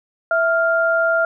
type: tone pair together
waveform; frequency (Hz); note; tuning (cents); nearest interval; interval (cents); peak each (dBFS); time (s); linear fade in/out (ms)
sine; 659.3 / 1397; E5 / F6; 0 / 0; octave + minor second; 1300; -17; 0.31-1.25; 2
effects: none